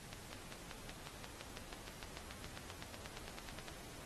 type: accelerating click train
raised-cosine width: 0.2 ms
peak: -28 dBFS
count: 26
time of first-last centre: 0.13-3.684 s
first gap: 200 ms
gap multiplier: 0.97
effects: pink hiss -54 dBFS RMS until 4.05 s + AAC 32 kbps